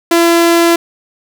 sawtooth tone, 338.3 Hz, E4, 45 cents sharp, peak -3 dBFS, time 0.11-0.76 s, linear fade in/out 5 ms, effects none

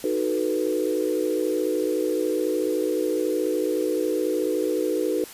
sine chord, B dominant seventh, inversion first, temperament equal, 311.1 / 370 / 440 / 493.9 Hz, D#4 / F#4 / A4 / B4, 0 / 0 / 0 / 0 cents, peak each -27 dBFS, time 0.04-5.24 s, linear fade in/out 2 ms, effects white hiss -42 dBFS RMS until 5.33 s + resampled to 32000 Hz

